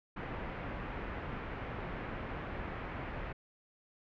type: low-pass noise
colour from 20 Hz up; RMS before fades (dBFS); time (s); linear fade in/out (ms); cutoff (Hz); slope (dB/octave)
pink; -41; 0.16-3.33; 10; 2300; 24
effects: none